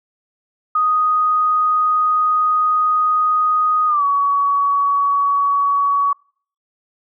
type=tone with pitch glide; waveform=sine; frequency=1244.5 to 1128.1 Hz; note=D#6 to C#6; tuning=0 to +30 cents; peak=-13 dBFS; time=0.75-6.13 s; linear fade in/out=5 ms; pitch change=-170 cents; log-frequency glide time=3.87-4.04 s; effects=noise-tail reverb RT60 0.5 s tail -25 dB re dry